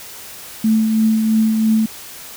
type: tone with tremolo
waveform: sine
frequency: 220 Hz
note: A3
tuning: in tune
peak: -10 dBFS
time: 0.64-1.86 s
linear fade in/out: 5 ms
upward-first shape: triangle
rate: 3 Hz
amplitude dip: 40%
effects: white hiss -35 dBFS RMS until 2.36 s